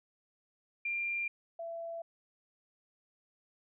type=tone pair in turn; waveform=sine; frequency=2386 / 669.5 Hz; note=D7 / E5; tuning=+27 / +27 cents; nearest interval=octave + minor seventh; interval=2200 cents; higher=first; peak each=-32 / -38 dBFS; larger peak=first; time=0.85-1.28 / 1.59-2.02 s; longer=neither; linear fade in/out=5 ms; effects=none

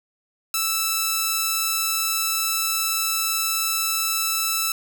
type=tone; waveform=5% pulse; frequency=1318.5 Hz; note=E6; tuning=in tune; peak=-9 dBFS; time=0.54-4.72 s; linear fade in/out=2 ms; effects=8-bit

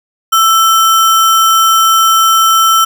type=tone with sample-and-hold; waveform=sine; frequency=1327 Hz; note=E6; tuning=11 cents sharp; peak=-5 dBFS; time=0.32-2.85 s; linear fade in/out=10 ms; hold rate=4410 Hz; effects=none

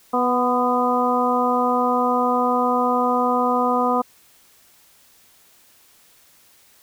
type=harmonic tone with a mistuned harmonic; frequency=246.9 Hz; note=B3; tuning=in tune; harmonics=1 / 2 / 3 / 4 / 5; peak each=-23 / -23 / -23 / -23 / -23 dBFS; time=0.13-4.02 s; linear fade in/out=10 ms; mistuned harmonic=4; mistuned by=+30 cents; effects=white hiss -54 dBFS RMS until 6.82 s

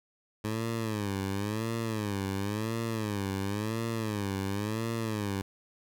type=tone with vibrato; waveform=15% pulse; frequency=105.5 Hz; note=G#2; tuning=28 cents sharp; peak=-24 dBFS; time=0.44-5.42 s; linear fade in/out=5 ms; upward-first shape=sine; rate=0.95 Hz; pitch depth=150 cents each way; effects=none

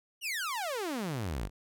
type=exponential sweep; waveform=sawtooth; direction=down; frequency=3000 to 42.82 Hz; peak=-29 dBFS; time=0.21-1.5 s; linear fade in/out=50 ms; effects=none

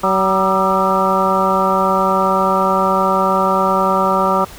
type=harmonic tone with a mistuned harmonic; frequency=190 Hz; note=F#3; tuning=46 cents sharp; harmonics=1 / 2 / 3 / 4 / 5 / 6 / 7; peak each=-21 / -22 / -19 / -21 / -19 / -17 / -22 dBFS; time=0.03-4.45 s; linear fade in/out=10 ms; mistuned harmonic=6; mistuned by=+76 cents; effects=pink hiss -37 dBFS RMS until 4.58 s

